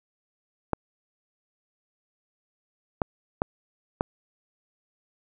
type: clicks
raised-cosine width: 1 ms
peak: -9 dBFS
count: 4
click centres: 0.733 / 3.018 / 3.419 / 4.009 s
effects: none